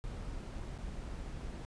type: noise with dropouts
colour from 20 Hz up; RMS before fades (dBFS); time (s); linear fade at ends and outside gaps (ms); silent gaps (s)
brown; -42; 0.04-1.65; 0; 0.219-0.223 / 0.578-0.582 / 0.779-0.786
effects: resampled to 22050 Hz